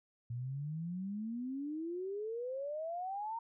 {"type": "exponential sweep", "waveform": "sine", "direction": "up", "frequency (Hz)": [116.3, 932.3], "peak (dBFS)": -37, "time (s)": [0.3, 3.39], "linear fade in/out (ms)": 5, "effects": []}